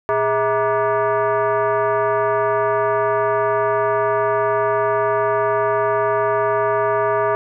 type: tone with frequency modulation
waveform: sine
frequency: 117 Hz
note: A#2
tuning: 7 cents sharp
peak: -15 dBFS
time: 0.09-7.35 s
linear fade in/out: 0 ms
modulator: 531 Hz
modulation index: 2.2
effects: none